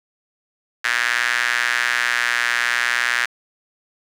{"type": "tone with high-pass filter", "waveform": "sawtooth", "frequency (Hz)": 120.3, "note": "B2", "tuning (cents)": -45, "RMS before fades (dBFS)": -20, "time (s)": [0.84, 3.26], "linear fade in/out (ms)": 10, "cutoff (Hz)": 1700, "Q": 4, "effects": ["low-pass 9000 Hz 12 dB/octave", "7-bit"]}